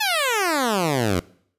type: exponential sweep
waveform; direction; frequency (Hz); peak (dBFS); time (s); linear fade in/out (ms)
10% pulse; down; 888 to 83.2; -11; 0-1.2; 10
effects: noise-tail reverb RT60 0.6 s tail -22 dB re dry + resampled to 32000 Hz